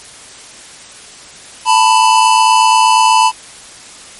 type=tone pair together; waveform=square; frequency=884 / 992.3 Hz; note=A5 / B5; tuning=+8 / +8 cents; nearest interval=major second; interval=200 cents; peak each=-10 dBFS; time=1.65-3.32 s; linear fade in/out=50 ms; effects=white hiss -35 dBFS RMS until 4.19 s + MP3 48 kbps